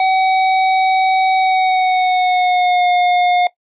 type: tone with pitch glide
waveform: square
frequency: 757 to 716.2 Hz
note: F#5 to F5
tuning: +39 to +43 cents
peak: -12 dBFS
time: 0-3.47 s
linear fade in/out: 2 ms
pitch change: -96 cents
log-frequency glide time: 1.36-2.88 s
effects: noise-tail reverb RT60 0.1 s tail -18 dB re dry + resampled to 8000 Hz